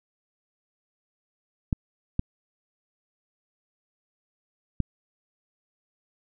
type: clicks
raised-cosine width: 5 ms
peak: -11 dBFS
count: 3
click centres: 1.728 / 2.194 / 4.803 s
effects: none